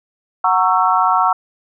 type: chord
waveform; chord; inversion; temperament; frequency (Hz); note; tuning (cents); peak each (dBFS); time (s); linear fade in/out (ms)
sine; F# dominant seventh; none; just; 740 / 925 / 1110 / 1332; F#5 / A#5 / C#6 / E6; 0 / -14 / +2 / +18; -17; 0.44-1.33; 5
effects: none